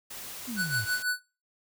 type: noise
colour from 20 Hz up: white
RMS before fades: -41 dBFS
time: 0.1-1.03 s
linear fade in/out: 10 ms
type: exponential sweep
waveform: sine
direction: down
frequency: 261.6 to 98 Hz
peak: -33 dBFS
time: 0.47-0.86 s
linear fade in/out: 20 ms
type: tone with tremolo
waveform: square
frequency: 1487 Hz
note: F#6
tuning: 8 cents sharp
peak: -25 dBFS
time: 0.56-1.2 s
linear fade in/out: 50 ms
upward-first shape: sine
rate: 6.1 Hz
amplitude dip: 75%
effects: noise-tail reverb RT60 0.3 s tail -19 dB re dry